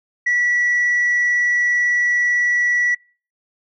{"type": "tone", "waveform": "sine", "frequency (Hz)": 1947, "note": "B6", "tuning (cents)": -25, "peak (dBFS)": -13, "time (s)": [0.26, 2.95], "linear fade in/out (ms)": 10, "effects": ["noise-tail reverb RT60 0.4 s tail -26 dB re dry", "tanh soft clip ceiling -12 dBFS"]}